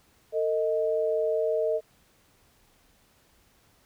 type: tone pair together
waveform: sine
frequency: 450.5 / 625 Hz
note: A4 / D#5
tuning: +41 / +8 cents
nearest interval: tritone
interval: 567 cents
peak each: -26 dBFS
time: 0.32-1.81 s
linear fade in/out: 50 ms
effects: pink hiss -63 dBFS RMS until 3.85 s